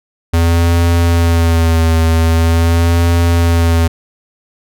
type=tone with vibrato; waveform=square; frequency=83.4 Hz; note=E2; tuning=21 cents sharp; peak=-9 dBFS; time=0.33-3.88 s; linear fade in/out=10 ms; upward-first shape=sine; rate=0.44 Hz; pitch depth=37 cents each way; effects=none